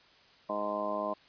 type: harmonic tone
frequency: 103.7 Hz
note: G#2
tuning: 2 cents flat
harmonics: 2 / 3 / 4 / 5 / 6 / 7 / 8 / 9 / 10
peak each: -42 / -42 / -45 / -43 / -34 / -44 / -45 / -44 / -36 dBFS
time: 0.49-1.14 s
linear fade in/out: 10 ms
effects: white hiss -60 dBFS RMS until 1.28 s + resampled to 11025 Hz